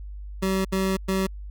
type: tone bursts at uneven times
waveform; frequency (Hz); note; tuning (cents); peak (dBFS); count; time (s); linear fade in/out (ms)
25% pulse; 190.7; G3; -47; -18; 3; 0.42-0.65 / 0.72-0.97 / 1.08-1.27; 10
effects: added 50 Hz sine -34 dBFS peak until 1.5 s